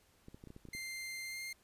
clicks, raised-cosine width 3 ms, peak -38 dBFS, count 9, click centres 0.284 / 0.345 / 0.439 / 0.473 / 0.504 / 0.564 / 0.653 / 0.687 / 0.75 s
sawtooth tone with pitch glide, 2093 to 2111 Hz, C7 to C7, 0 to +15 cents, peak -38 dBFS, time 0.73-1.53 s, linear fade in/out 5 ms, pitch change +15 cents, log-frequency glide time 1.24-1.4 s
effects pink hiss -69 dBFS RMS until 1.63 s + resampled to 32000 Hz

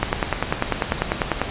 click train, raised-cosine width 0.5 ms, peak -3 dBFS, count 15, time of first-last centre 0.03-1.416 s, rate 10.1 Hz, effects pink hiss -29 dBFS RMS until 1.5 s + resampled to 8000 Hz

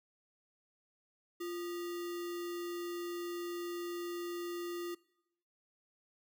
sine tone with sample-and-hold, 347.5 Hz, F4, 9 cents flat, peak -37 dBFS, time 1.4-4.95 s, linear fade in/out 10 ms, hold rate 1575 Hz, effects noise-tail reverb RT60 0.9 s tail -23 dB re dry

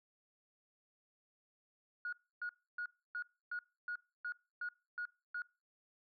sine tone bursts, 1446 Hz, F#6, 40 cents flat, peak -37 dBFS, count 10, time 2.05-5.42 s, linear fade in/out 2 ms, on 76 ms, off 290 ms, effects noise-tail reverb RT60 0.3 s tail -23 dB re dry + tanh soft clip ceiling -33 dBFS

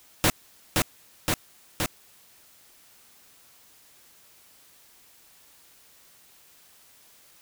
pink noise with echo, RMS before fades -20 dBFS, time 0.24-0.3 s, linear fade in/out 0 ms, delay 520 ms, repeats 3, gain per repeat -2 dB, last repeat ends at 1.86 s, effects white hiss -56 dBFS RMS until 7.41 s

